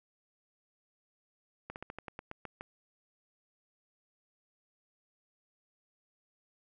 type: slowing click train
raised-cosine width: 0.5 ms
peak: -26 dBFS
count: 10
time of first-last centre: 1.7-2.61 s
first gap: 59 ms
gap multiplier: 1.13
effects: none